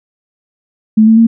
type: tone with pitch steps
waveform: sine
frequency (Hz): 217.6 / 222.8 / 228.2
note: A3 / A3 / A#3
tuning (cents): -19 / +22 / -37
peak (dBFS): -3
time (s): 0.97-1.27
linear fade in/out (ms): 10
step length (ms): 100
effects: none